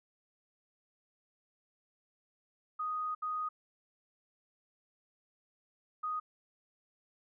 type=tone bursts at uneven times; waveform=sine; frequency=1244.5 Hz; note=D#6; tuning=in tune; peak=-33 dBFS; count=3; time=2.79-3.15 / 3.22-3.49 / 6.03-6.2 s; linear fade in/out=10 ms; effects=none